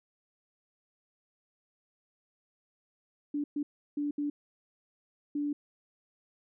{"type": "tone bursts at uneven times", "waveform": "sine", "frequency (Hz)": 291.3, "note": "D4", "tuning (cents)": -14, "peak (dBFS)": -29, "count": 5, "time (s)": [[3.34, 3.44], [3.56, 3.63], [3.97, 4.11], [4.18, 4.3], [5.35, 5.53]], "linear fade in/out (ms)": 5, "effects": []}